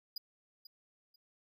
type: tone with echo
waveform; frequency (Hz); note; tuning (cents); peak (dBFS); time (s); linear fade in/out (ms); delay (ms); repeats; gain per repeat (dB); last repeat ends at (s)
square; 4900; D#8; -27; -38; 0.16-0.18; 5; 490; 2; -13; 1.16
effects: none